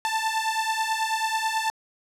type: beating tone pair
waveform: sawtooth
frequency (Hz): 880 / 889.2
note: A5 / A5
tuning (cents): 0 / +18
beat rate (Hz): 9.2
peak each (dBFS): -23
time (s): 0.05-1.7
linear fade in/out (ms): 0
effects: low-pass 10000 Hz 12 dB/octave + 9-bit